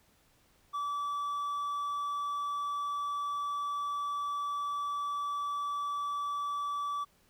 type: tone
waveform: triangle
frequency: 1154 Hz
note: D6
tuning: 31 cents flat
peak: -30 dBFS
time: 0.73-7.05 s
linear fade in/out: 20 ms
effects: pink hiss -67 dBFS RMS until 7.29 s